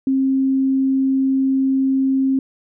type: tone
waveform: sine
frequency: 267 Hz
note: C4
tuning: 35 cents sharp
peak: -14 dBFS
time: 0.07-2.39 s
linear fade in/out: 2 ms
effects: none